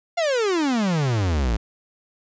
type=exponential sweep; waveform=45% pulse; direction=down; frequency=710 to 51.7 Hz; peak=-19 dBFS; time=0.17-1.57 s; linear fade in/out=10 ms; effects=resampled to 16000 Hz